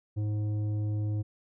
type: tone with tanh clipping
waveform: triangle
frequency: 105.4 Hz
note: G#2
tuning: 26 cents sharp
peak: -29 dBFS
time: 0.16-1.23 s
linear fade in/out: 20 ms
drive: 13 dB
effects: none